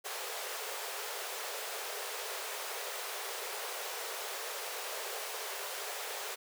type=high-pass noise; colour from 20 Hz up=pink; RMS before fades=-40 dBFS; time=0.04-6.36 s; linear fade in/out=20 ms; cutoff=390 Hz; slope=96 dB/octave; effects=none